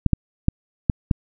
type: clicks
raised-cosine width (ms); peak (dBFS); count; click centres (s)
5; -3; 5; 0.063 / 0.133 / 0.484 / 0.898 / 1.112
effects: none